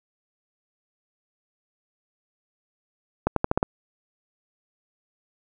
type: accelerating click train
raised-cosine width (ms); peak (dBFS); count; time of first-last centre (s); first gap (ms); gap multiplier
1; -6; 6; 3.27-3.629; 93; 0.87
effects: none